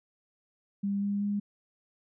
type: tone with pitch steps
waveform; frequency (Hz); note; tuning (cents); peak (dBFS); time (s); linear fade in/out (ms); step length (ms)
sine; 200 / 202 / 204; G3 / G#3 / G#3; +35 / -48 / -31; -27; 0.83-1.4; 10; 190
effects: none